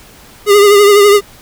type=tone with vibrato; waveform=square; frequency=408.2 Hz; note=G#4; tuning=30 cents flat; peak=-4 dBFS; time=0.46-1.21 s; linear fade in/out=50 ms; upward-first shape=triangle; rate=12 Hz; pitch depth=55 cents each way; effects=pink hiss -39 dBFS RMS until 1.41 s